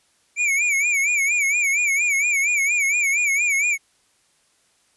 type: tone with vibrato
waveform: square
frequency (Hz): 2304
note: D7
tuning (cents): -34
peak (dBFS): -18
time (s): 0.36-3.78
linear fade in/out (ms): 50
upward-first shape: sine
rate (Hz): 4.3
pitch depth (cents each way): 110
effects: white hiss -62 dBFS RMS until 4.96 s + resampled to 24000 Hz